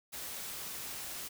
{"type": "noise", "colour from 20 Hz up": "white", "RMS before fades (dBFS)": -42, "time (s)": [0.12, 1.29], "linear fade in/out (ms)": 20, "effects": []}